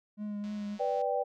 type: tone with vibrato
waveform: triangle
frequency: 207.7 Hz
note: G#3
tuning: in tune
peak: -32 dBFS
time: 0.17-0.79 s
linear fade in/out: 50 ms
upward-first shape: triangle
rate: 3.5 Hz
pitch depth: 24 cents each way
type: click train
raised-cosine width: 0.2 ms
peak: -38 dBFS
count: 108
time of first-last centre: 0.44-1.015 s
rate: 186 Hz
type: chord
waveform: sine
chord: G major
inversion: first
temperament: equal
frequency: 493.9 / 587.3 / 784 Hz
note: B4 / D5 / G5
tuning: 0 / 0 / 0 cents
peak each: -32 dBFS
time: 0.79-1.24 s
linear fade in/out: 20 ms
effects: none